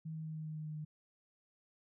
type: tone with pitch steps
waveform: sine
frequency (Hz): 159.1 / 158.18 / 157.27 / 156.37 / 155.47 / 154.57 / 153.68 / 152.8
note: D#3 / D#3 / D#3 / D#3 / D#3 / D#3 / D#3 / D#3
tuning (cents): +39 / +29 / +19 / +9 / -1 / -11 / -21 / -31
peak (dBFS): -40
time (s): 0.05-0.85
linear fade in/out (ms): 10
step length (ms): 100
effects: none